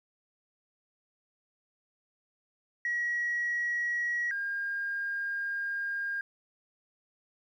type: tone pair in turn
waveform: sine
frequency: 1913 / 1612 Hz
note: A#6 / G6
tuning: +44 / +48 cents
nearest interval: minor third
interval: 296 cents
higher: first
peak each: -27 / -30 dBFS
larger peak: first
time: 2.85-4.31 / 4.31-6.21 s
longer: second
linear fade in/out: 2 ms
effects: tanh soft clip ceiling -24 dBFS + 11-bit